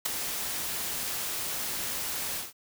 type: noise with ADSR envelope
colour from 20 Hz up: white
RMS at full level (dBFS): -25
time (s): 0.05-2.53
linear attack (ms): 10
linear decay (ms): 7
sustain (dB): -8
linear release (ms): 170
effects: none